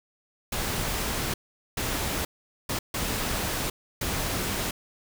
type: noise bursts at uneven times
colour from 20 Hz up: pink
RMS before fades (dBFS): -29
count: 5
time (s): 0.52-1.34 / 1.77-2.25 / 2.69-2.79 / 2.94-3.7 / 4.01-4.71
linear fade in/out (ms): 5
effects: none